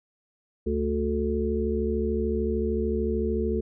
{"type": "harmonic tone with a mistuned harmonic", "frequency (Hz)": 73.42, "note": "D2", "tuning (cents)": 0, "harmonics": [1, 3, 5, 6], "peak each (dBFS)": [-29, -29, -29, -29], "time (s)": [0.66, 3.61], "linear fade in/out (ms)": 10, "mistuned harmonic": 1, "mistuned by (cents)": -41, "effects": []}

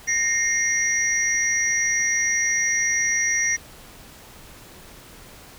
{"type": "tone cluster", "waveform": "sine", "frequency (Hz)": [1843, 2117, 5790], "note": ["A#6", "C7", "F#8"], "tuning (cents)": [-20, 20, -38], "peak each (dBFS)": [-24, -25, -22], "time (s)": [0.07, 3.57], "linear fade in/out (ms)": 20, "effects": ["pink hiss -45 dBFS RMS until 5.58 s"]}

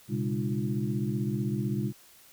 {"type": "tone cluster", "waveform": "sine", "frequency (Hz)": [120.2, 136, 204, 303.3, 348.4], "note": ["B2", "C#3", "G#3", "D#4", "F4"], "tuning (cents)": [-46, -33, -31, -44, -4], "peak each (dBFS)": [-33, -32, -31, -38, -38], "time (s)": [0.08, 1.93], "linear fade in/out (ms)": 50, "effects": ["white hiss -56 dBFS RMS until 2.32 s"]}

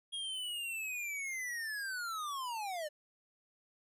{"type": "linear sweep", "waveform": "square", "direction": "down", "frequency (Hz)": [3285, 581], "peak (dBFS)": -38, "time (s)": [0.12, 2.89], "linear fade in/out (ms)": 20, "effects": ["resampled to 32000 Hz"]}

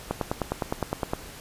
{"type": "click train", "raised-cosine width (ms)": 1, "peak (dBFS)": -11, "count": 11, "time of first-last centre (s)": [0.11, 1.135], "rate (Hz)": 9.76, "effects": ["pink hiss -43 dBFS RMS until 1.4 s", "resampled to 32000 Hz"]}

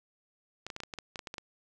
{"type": "clicks", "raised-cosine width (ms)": 0.2, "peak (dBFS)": -22, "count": 12, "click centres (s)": [0.666, 0.702, 0.764, 0.803, 0.835, 0.938, 0.987, 1.158, 1.192, 1.272, 1.341, 1.382], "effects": []}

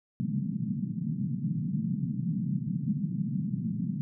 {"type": "band-pass noise", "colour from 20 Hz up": "white", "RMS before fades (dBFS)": -31, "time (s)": [0.2, 4.01], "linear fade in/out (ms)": 0, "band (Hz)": [130, 220], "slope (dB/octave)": 48, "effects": []}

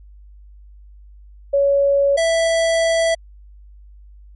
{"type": "tone pair in turn", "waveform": ["sine", "square"], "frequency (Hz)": [560, 659.6], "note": ["C#5", "E5"], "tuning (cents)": [18, 1], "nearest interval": "minor third", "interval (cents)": 283, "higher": "second", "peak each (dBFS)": [-12, -15], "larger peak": "first", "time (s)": [[1.53, 2.17], [2.17, 3.15]], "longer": "second", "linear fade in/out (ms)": 10, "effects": ["added 50 Hz sine -40 dBFS peak until 4.35 s", "MP3 48 kbps"]}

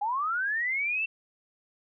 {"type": "linear sweep", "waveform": "sine", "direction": "up", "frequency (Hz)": [793, 2705], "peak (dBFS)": -26, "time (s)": [0.01, 1.06], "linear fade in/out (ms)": 10, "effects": []}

